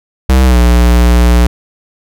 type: tone with pitch glide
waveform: square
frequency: 65 to 59.95 Hz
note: C2 to A#1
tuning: -11 to +49 cents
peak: -5 dBFS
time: 0.29-1.47 s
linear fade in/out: 5 ms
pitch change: -140 cents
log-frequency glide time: 0.45-0.58 s
effects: none